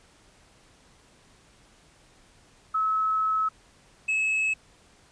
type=tone pair in turn; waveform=sine / triangle; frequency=1293 / 2586 Hz; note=E6 / E7; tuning=-34 / -34 cents; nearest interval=octave; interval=1200 cents; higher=second; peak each=-22 / -21 dBFS; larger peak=second; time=2.74-3.49 / 4.08-4.54 s; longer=first; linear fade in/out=10 ms; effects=pink hiss -58 dBFS RMS until 5.11 s + resampled to 22050 Hz